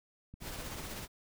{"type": "click train", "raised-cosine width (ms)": 5, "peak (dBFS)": -36, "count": 7, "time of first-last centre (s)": [0.34, 0.84], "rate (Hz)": 12}
{"type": "noise with tremolo", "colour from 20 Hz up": "pink", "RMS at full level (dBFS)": -41, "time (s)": [0.4, 1.08], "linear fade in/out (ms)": 50, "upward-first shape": "triangle", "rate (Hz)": 16, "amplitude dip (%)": 40}
{"effects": []}